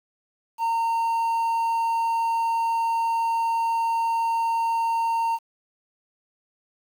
triangle tone with quantisation, 917 Hz, A#5, 29 cents flat, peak -19 dBFS, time 0.58-5.39 s, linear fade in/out 50 ms, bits 8, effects none

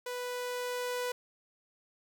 sawtooth tone with level ramp, 493.9 Hz, B4, in tune, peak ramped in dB -32 to -28 dBFS, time 0.06-1.12 s, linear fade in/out 5 ms, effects 11-bit

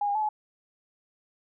sine tone with pitch steps, 821 / 810 / 862 / 850 Hz, G#5 / G#5 / A5 / G#5, -20 / -43 / -36 / +40 cents, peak -24 dBFS, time 0.01-0.29 s, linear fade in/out 5 ms, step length 70 ms, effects none

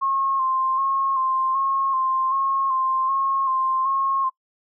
sine tone with vibrato, 1067 Hz, C6, 34 cents sharp, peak -19 dBFS, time 0.01-4.3 s, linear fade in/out 20 ms, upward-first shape square, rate 1.3 Hz, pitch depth 27 cents each way, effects noise-tail reverb RT60 0.1 s tail -23 dB re dry

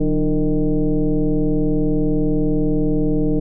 sine tone with frequency modulation, 140 Hz, C#3, 18 cents sharp, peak -14 dBFS, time 0-3.4 s, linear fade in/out 10 ms, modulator 160 Hz, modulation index 1.9, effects none

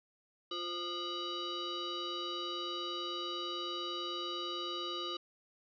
sine tone with frequency modulation, 2093 Hz, C7, in tune, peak -36 dBFS, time 0.51-5.17 s, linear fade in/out 5 ms, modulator 871 Hz, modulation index 2.5, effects none

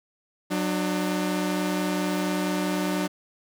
sawtooth tone pair together, 185 / 299.7 Hz, F#3 / D4, 0 / +35 cents, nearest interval minor sixth, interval 835 cents, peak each -23 dBFS, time 0.5-3.08 s, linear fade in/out 20 ms, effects none

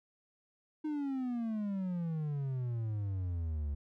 triangle exponential sweep, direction down, 311.1 to 70.3 Hz, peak -31 dBFS, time 0.84-3.75 s, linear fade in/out 10 ms, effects none

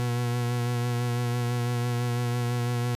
40% pulse tone with vibrato, 121 Hz, B2, 35 cents flat, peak -24 dBFS, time 0-2.95 s, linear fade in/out 0 ms, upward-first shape sine, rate 6 Hz, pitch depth 21 cents each way, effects resampled to 32000 Hz

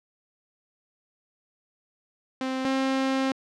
sawtooth tone pair in turn, 261.6 / 266.3 Hz, C4 / C4, 0 / +31 cents, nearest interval unison, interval 31 cents, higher second, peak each -23 / -19 dBFS, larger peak second, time 2.41-2.65 / 2.65-3.32 s, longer second, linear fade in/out 2 ms, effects low-pass 5000 Hz 12 dB/octave

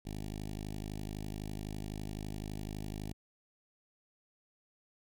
10% pulse tone with notch filter, 51.91 Hz, G#1, in tune, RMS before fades -41 dBFS, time 0.05-3.13 s, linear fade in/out 10 ms, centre 1300 Hz, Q 0.64, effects none

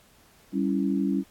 sine chord, C# diminished, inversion second, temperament equal, 196 / 277.2 / 329.6 Hz, G3 / C#4 / E4, 0 / 0 / 0 cents, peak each -26 / -26 / -30 dBFS, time 0.52-1.24 s, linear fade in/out 50 ms, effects pink hiss -58 dBFS RMS until 1.3 s + AAC 64 kbps

